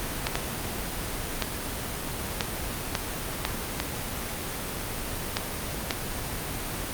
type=clicks; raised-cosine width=0.2 ms; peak=-7 dBFS; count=9; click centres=0.269 / 0.355 / 1.423 / 2.408 / 2.952 / 3.451 / 3.801 / 5.369 / 5.908 s; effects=pink hiss -32 dBFS RMS until 6.93 s + Opus 32 kbps